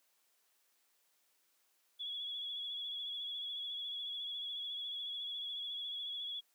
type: tone with vibrato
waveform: sine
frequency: 3374 Hz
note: G#7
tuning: 27 cents sharp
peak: -39 dBFS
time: 1.99-6.41 s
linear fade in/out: 20 ms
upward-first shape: sine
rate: 14 Hz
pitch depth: 38 cents each way
effects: white hiss -75 dBFS RMS until 6.54 s + high-pass 300 Hz 12 dB/octave